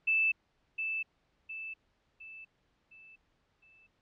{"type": "tone with echo", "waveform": "sine", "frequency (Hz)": 2637, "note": "E7", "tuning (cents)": 0, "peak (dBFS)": -24, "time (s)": [0.07, 0.32], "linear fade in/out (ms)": 10, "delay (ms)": 710, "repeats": 5, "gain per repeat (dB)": -7, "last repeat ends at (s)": 3.87, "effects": ["pink hiss -74 dBFS RMS until 4.01 s", "low-pass 4000 Hz 12 dB/octave"]}